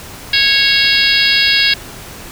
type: harmonic tone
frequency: 551 Hz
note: C#5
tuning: 11 cents flat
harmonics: 3 / 4 / 5 / 6 / 7 / 8 / 9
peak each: -17 / -17 / -17 / -17 / -17 / -17 / -17 dBFS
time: 0.33-1.74 s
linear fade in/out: 5 ms
effects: pink hiss -32 dBFS RMS until 2.31 s